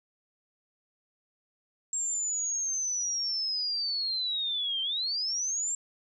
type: linear two-way sweep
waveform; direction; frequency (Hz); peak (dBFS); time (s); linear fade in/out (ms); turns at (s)
sine; down then up; 7500 to 3106 to 7500; -28; 1.93-5.75; 2; 4.82
effects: none